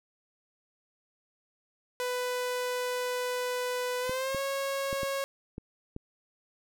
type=tone with pitch glide; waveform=sawtooth; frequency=497.3 to 548.6 Hz; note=B4 to C#5; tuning=+12 to -18 cents; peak=-26 dBFS; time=2-5.24 s; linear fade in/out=0 ms; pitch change=+170 cents; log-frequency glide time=4-4.39 s
type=clicks; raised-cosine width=3 ms; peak=-25 dBFS; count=6; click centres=4.095 / 4.347 / 4.929 / 5.032 / 5.581 / 5.964 s
effects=none